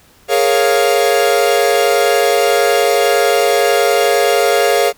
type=chord; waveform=45% pulse; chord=Bb minor seventh; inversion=third; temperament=equal; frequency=415.3 / 466.2 / 554.4 / 698.5 Hz; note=Ab4 / Bb4 / Db5 / F5; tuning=0 / 0 / 0 / 0 cents; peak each=-16 dBFS; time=0.28-4.93 s; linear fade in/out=50 ms; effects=pink hiss -48 dBFS RMS until 4.97 s